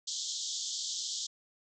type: band-pass noise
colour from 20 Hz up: white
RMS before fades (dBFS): -37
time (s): 0.07-1.27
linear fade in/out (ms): 10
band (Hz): 3200 to 7400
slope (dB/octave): 96
effects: none